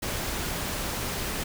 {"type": "noise", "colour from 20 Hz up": "pink", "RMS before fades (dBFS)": -31, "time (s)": [0.02, 1.44], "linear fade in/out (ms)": 10, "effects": []}